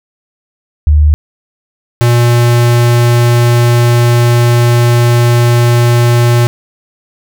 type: tone pair in turn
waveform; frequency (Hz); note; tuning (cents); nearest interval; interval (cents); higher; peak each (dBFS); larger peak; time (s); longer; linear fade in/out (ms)
sine / square; 75 / 119.68; D2 / A#2; +37 / +46; minor sixth; 809; second; -3 / -6; first; 0.87-1.14 / 2.01-6.47; second; 0
effects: none

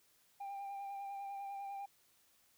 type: tone with vibrato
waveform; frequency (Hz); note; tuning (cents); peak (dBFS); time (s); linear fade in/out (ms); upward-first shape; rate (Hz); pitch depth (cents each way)
sine; 795; G5; +24; -39; 0.4-1.86; 10; sine; 10; 20
effects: tanh soft clip ceiling -41 dBFS + white hiss -71 dBFS RMS until 2.57 s

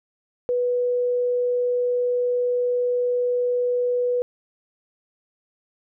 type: tone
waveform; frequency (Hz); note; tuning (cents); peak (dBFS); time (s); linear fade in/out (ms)
sine; 491.3; B4; -9; -19; 0.49-4.22; 0
effects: none

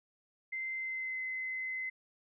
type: tone with pitch glide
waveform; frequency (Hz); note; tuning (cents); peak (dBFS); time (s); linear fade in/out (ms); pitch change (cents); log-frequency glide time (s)
sine; 2077 to 2048; C7 to C7; -13 to -38; -35; 0.52-1.9; 10; -25; 0.75-1.21
effects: none

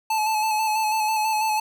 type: tone with vibrato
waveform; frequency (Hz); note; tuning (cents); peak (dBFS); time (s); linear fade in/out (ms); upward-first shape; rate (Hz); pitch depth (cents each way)
square; 867; A5; -26; -21; 0.1-1.6; 5; square; 6.1; 25
effects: none

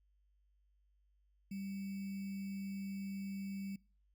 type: tone with sample-and-hold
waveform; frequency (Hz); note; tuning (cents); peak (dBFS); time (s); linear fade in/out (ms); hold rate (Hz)
sine; 196; G3; 0; -40; 1.51-3.76; 5; 2450
effects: noise-tail reverb RT60 0.4 s tail -24 dB re dry + added 50 Hz sine -70 dBFS peak until 4.14 s

